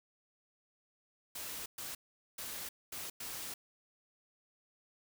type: noise bursts at uneven times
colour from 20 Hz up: white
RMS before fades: -43 dBFS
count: 5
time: 1.35-1.66 / 1.78-1.95 / 2.38-2.69 / 2.92-3.1 / 3.2-3.54 s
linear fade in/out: 5 ms
effects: none

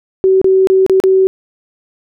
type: tone with dropouts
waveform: sine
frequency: 380 Hz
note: F#4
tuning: 46 cents sharp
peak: -6 dBFS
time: 0.24-1.27 s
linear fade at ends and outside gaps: 0 ms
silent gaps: 0.415-0.444 / 0.672-0.7 / 0.864-0.897 / 1.001-1.038 s
effects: none

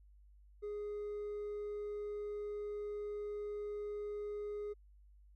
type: tone with hard clipping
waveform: sine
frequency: 415.3 Hz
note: G#4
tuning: in tune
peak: -40 dBFS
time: 0.62-4.74 s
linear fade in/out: 20 ms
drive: 2 dB
effects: added 50 Hz sine -59 dBFS peak until 5.35 s

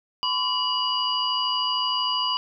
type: tone cluster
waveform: sine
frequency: 1012 / 1125 / 2923 / 4791 Hz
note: B5 / C#6 / F#7 / D8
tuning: +42 / +25 / -22 / +34 cents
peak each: -27 / -32 / -25 / -29 dBFS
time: 0.23-2.37 s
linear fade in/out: 0 ms
effects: none

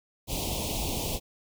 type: band-stop noise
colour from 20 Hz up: pink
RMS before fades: -31 dBFS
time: 0.27-1.2 s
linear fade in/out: 50 ms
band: 950 to 2500 Hz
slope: 48 dB/octave
effects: none

